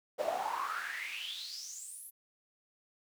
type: noise with high-pass filter sweep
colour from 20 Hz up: brown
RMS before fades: -39 dBFS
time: 0.18-2.11 s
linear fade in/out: 20 ms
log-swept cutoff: 540 to 12000 Hz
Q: 9.2
effects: none